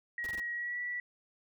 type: tone with pitch glide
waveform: sine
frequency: 1902 to 1952.1 Hz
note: A#6 to B6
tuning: +34 to -21 cents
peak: -34 dBFS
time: 0.18-1 s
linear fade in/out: 2 ms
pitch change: +45 cents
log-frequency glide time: 0.53-0.8 s
type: noise bursts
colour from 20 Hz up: pink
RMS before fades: -47 dBFS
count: 4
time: 0.24-0.399 s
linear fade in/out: 0 ms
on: 24 ms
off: 21 ms
effects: none